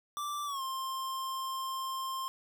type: tone with pitch glide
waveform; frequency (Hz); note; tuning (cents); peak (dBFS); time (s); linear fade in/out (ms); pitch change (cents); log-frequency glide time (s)
square; 1172 to 1056.3; D6 to C6; -4 to +16; -35; 0.17-2.28; 0; -180; 0.45-0.62
effects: none